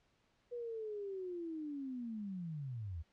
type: linear sweep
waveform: sine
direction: down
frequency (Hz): 489 to 74.4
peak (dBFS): -40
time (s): 0.51-3.03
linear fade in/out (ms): 20
effects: pink hiss -75 dBFS RMS until 3.12 s + low-pass 5000 Hz 12 dB/octave